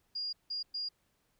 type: tone bursts at uneven times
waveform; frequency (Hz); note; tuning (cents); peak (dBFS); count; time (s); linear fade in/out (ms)
sine; 4834; D8; +49; -34; 3; 0.15-0.33 / 0.5-0.63 / 0.74-0.89; 10
effects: pink hiss -75 dBFS RMS until 1.39 s